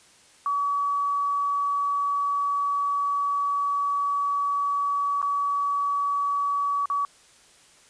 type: tone with dropouts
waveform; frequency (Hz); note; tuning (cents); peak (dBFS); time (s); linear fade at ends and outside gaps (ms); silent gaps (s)
sine; 1138; C#6; +45; -22; 0.46-7.05; 1; 5.217-5.227 / 6.857-6.9
effects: white hiss -55 dBFS RMS until 7.89 s + resampled to 22050 Hz